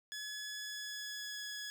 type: tone with pitch glide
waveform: 15% pulse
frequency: 1699 to 1683.4 Hz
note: G#6 to G#6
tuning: +39 to +23 cents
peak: -35 dBFS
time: 0.12-1.7 s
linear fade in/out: 0 ms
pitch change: -16 cents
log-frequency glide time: 0.55-1.46 s
effects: none